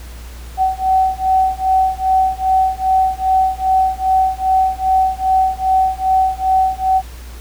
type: beating tone pair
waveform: sine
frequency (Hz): 756 / 758.5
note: F#5 / F#5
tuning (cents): +37 / +43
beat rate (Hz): 2.5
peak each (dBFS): -15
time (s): 0.57-7.02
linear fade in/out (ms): 50
effects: added 60 Hz sine -30 dBFS peak until 7.4 s + pink hiss -40 dBFS RMS until 7.4 s